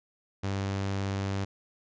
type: tone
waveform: sawtooth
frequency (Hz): 98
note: G2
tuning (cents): 0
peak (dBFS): -25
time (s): 0.43-1.45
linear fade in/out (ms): 10
effects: resampled to 16000 Hz